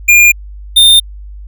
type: tone pair in turn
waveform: square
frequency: 2412 / 3625 Hz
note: D7 / A#7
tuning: +46 / -49 cents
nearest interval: perfect fifth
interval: 705 cents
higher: second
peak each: -3 dBFS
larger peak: neither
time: 0.08-0.32 / 0.76-1 s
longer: neither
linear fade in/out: 10 ms
effects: added 50 Hz sine -26 dBFS peak until 1.47 s